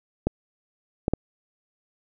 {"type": "clicks", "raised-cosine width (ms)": 2, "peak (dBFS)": -8, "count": 3, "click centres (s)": [0.27, 1.081, 1.136], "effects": []}